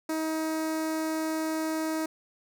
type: tone with notch filter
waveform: sawtooth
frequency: 316.9 Hz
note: D#4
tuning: 32 cents sharp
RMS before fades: -30 dBFS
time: 0.09-2.06 s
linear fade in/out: 5 ms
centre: 3100 Hz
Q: 1.4
effects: none